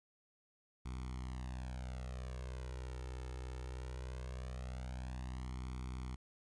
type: tone with flanger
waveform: sawtooth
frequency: 63.2 Hz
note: B1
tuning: 41 cents sharp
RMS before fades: -44 dBFS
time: 0.85-6.16 s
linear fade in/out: 10 ms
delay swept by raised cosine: 0.88 to 2.28 ms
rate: 0.2 Hz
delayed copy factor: +0.95
effects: resampled to 22050 Hz + 13-bit